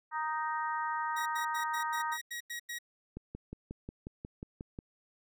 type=harmonic tone; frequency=311.1 Hz; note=D#4; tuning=in tune; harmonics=3 / 4 / 5 / 6; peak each=-34 / -37 / -41 / -42 dBFS; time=0.11-2.18 s; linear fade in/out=50 ms
type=tone bursts; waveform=sawtooth; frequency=1902 Hz; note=A#6; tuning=34 cents sharp; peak=-34 dBFS; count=9; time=1.16-2.788 s; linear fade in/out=10 ms; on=100 ms; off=91 ms
type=click train; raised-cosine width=3 ms; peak=-28 dBFS; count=10; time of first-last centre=3.17-4.789 s; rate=5.56 Hz
effects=none